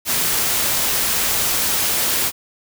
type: noise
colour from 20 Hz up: white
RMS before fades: -19 dBFS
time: 0.05-2.32 s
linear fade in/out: 50 ms
effects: none